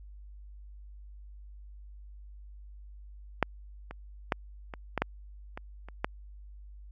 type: clicks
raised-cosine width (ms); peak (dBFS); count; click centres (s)
0.5; -7 / -25 / -10 / -23 / -13 / -10 / -23 / -30 / -12; 9; 3.427 / 3.91 / 4.322 / 4.738 / 4.977 / 5.02 / 5.575 / 5.886 / 6.045
effects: added 50 Hz sine -45 dBFS peak until 6.91 s + MP3 64 kbps